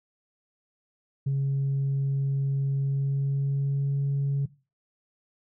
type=tone with pitch glide; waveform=sine; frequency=137.5 to 139.5 Hz; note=C#3 to C#3; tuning=-14 to +11 cents; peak=-21 dBFS; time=1.26-4.46 s; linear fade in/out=10 ms; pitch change=+25 cents; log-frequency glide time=2.77-4.01 s; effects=noise-tail reverb RT60 0.3 s tail -18 dB re dry + tanh soft clip ceiling -21 dBFS

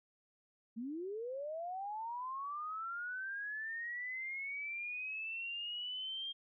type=linear sweep; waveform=sine; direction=up; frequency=214.8 to 3216 Hz; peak=-39 dBFS; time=0.76-6.33 s; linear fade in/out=20 ms; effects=none

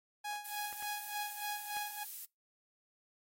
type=tone with tremolo; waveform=sawtooth; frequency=830.6 Hz; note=G#5; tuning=in tune; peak=-33 dBFS; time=0.24-2.04 s; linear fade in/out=10 ms; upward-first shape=sine; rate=3.4 Hz; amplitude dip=80%
type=noise; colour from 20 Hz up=violet; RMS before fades=-44 dBFS; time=0.45-2.25 s; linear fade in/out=2 ms
type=clicks; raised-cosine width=0.3 ms; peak=-35 dBFS; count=3; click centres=0.727 / 0.825 / 1.768 s
effects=noise-tail reverb RT60 0.2 s tail -24 dB re dry + AAC 48 kbps

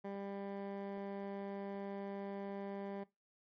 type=tone with low-pass filter; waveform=15% pulse; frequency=198.5 Hz; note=G3; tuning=22 cents sharp; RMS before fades=-44 dBFS; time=0.04-3.04 s; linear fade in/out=10 ms; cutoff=1500 Hz; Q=0.66; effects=noise-tail reverb RT60 0.2 s tail -19 dB re dry + MP3 48 kbps

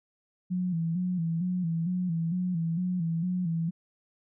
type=tone with vibrato; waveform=sine; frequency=173 Hz; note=F3; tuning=16 cents flat; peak=-26 dBFS; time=0.5-3.71 s; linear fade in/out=20 ms; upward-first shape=square; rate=2.2 Hz; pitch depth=82 cents each way; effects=none

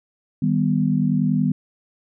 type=chord; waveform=sine; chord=Eb augmented; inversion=none; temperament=equal with one note detuned; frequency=155.56 / 196.79 / 246.9 Hz; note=Eb3 / G3 / B3; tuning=0 / +7 / 0 cents; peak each=-21 dBFS; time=0.42-1.52 s; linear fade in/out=5 ms; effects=none

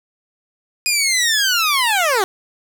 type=linear sweep; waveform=15% pulse; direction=down; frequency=2489 to 360 Hz; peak=-8 dBFS; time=0.86-2.24 s; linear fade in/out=0 ms; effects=none

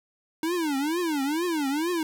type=tone with vibrato; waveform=square; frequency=310 Hz; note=D#4; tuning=6 cents flat; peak=-25 dBFS; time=0.43-2.03 s; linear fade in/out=2 ms; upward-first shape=triangle; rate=2.2 Hz; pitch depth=280 cents each way; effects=9-bit

